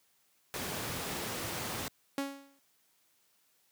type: noise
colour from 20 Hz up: pink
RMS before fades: -37 dBFS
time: 0.54-1.88 s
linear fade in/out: 0 ms
type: tone with exponential decay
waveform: sawtooth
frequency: 277.2 Hz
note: C#4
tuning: in tune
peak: -26 dBFS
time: 2.18-2.59 s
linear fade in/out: 1 ms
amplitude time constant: 88 ms
effects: white hiss -71 dBFS RMS until 3.71 s + high-pass 100 Hz 12 dB/octave